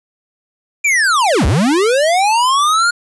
square linear two-way sweep, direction down then up, 2414 to 55 to 1444 Hz, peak -11 dBFS, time 0.84-2.91 s, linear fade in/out 10 ms, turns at 1.46 s, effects resampled to 24000 Hz + 8-bit

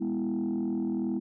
sine chord, E major, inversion first, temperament just, 206 / 247.2 / 329.6 Hz, G#3 / B3 / E4, -14 / +2 / 0 cents, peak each -30 dBFS, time 0-1.2 s, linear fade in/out 20 ms, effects tanh soft clip ceiling -23 dBFS

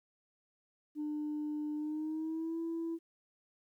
sine tone with pitch glide, 300 to 331 Hz, D4 to E4, +37 to +7 cents, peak -33 dBFS, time 0.95-2.99 s, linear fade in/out 50 ms, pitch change +170 cents, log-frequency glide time 1.76-2.59 s, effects tanh soft clip ceiling -32 dBFS + 12-bit

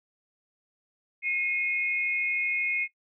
sine tone pair together, 2155 / 2488 Hz, C#7 / D#7, -49 / -1 cents, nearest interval major second, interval 248 cents, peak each -27 / -30 dBFS, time 1.22-2.88 s, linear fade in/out 50 ms, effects noise-tail reverb RT60 0.1 s tail -17 dB re dry

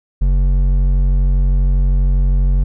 triangle tone with hard clipping, 46.25 Hz, F#1, in tune, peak -12 dBFS, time 0.21-2.64 s, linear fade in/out 10 ms, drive 11 dB, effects none

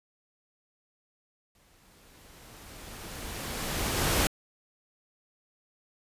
pink noise with exponential growth, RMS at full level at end -24 dBFS, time 1.55-4.27 s, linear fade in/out 1 ms, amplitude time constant 590 ms, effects resampled to 32000 Hz

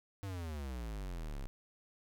square exponential sweep, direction down, 101.2 to 31.94 Hz, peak -40 dBFS, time 0.23-1.47 s, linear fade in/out 0 ms, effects none

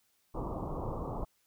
pink low-pass noise, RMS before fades -37 dBFS, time 0.34-1.25 s, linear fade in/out 10 ms, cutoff 1200 Hz, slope 96 dB/octave, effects white hiss -73 dBFS RMS until 1.46 s

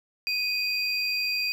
triangle tone pair together, 2493 / 4733 Hz, D#7 / D8, +3 / +13 cents, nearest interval major seventh, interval 1110 cents, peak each -26 / -27 dBFS, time 0.27-1.52 s, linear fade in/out 0 ms, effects none

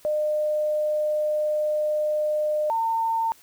sine tone pair in turn, 606 / 906.3 Hz, D#5 / A#5, -46 / -49 cents, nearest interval perfect fifth, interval 697 cents, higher second, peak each -21 dBFS, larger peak neither, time 0.05-2.7 / 2.7-3.32 s, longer first, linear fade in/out 0 ms, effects white hiss -54 dBFS RMS until 3.42 s

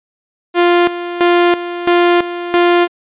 sawtooth tone with tremolo, 349.2 Hz, F4, in tune, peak -4 dBFS, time 0.54-2.88 s, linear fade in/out 50 ms, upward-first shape square, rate 1.5 Hz, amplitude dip 75%, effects resampled to 8000 Hz

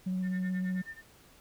sine tone with vibrato, 185 Hz, F#3, in tune, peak -28 dBFS, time 0.06-0.82 s, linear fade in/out 10 ms, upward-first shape sine, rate 16 Hz, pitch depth 14 cents each way
sine tone with tremolo, 1798 Hz, A6, 37 cents sharp, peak -38 dBFS, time 0.22-1.02 s, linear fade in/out 50 ms, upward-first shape sine, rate 9.2 Hz, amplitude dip 95%
effects tanh soft clip ceiling -26 dBFS + pink hiss -59 dBFS RMS until 1.4 s

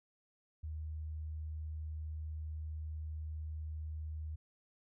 sine tone, 77.7 Hz, D#2, 2 cents flat, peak -39 dBFS, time 0.63-4.36 s, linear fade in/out 10 ms, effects none

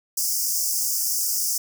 pink high-pass noise, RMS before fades -24 dBFS, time 0.17-1.58 s, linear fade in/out 5 ms, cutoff 5000 Hz, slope 96 dB/octave, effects none

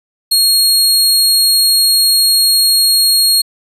sawtooth tone, 4283 Hz, C8, 40 cents sharp, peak -5 dBFS, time 0.31-3.42 s, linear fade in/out 10 ms, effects resampled to 32000 Hz

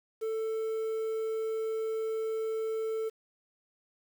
triangle tone, 443.2 Hz, A4, 13 cents sharp, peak -28 dBFS, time 0.21-3.1 s, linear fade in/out 20 ms, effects 9-bit

